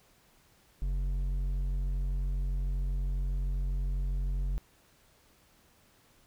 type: tone with hard clipping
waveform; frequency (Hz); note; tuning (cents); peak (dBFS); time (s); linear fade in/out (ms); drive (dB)
sine; 46.25; F#1; 0; -30; 0.82-4.58; 0; 6
effects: pink hiss -64 dBFS RMS until 6.26 s